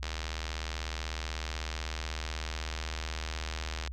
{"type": "click train", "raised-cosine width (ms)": 0.2, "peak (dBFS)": -19, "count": 309, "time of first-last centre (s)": [0.03, 3.875], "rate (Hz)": 80.1, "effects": ["added 64 Hz sine -36 dBFS peak until 3.92 s"]}